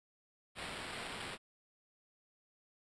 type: noise with sample-and-hold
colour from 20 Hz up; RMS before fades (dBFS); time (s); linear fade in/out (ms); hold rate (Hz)
violet; -44; 0.55-1.38; 50; 6300
effects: resampled to 22050 Hz